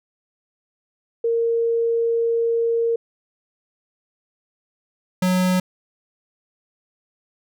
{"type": "tone pair in turn", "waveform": ["sine", "square"], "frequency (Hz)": [462.5, 183.54], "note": ["A#4", "F#3"], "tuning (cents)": [-14, -14], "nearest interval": "octave + major third", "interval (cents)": 1600, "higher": "first", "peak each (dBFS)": -17, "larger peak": "neither", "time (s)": [[1.24, 2.96], [5.22, 5.6]], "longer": "first", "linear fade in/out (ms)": 5, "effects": []}